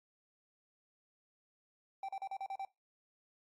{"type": "tone bursts", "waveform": "triangle", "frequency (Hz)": 779, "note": "G5", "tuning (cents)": -11, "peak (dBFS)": -36, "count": 7, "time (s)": [2.03, 2.65], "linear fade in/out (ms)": 2, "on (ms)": 56, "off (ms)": 38, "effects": ["noise-tail reverb RT60 0.2 s tail -19 dB re dry", "AAC 64 kbps"]}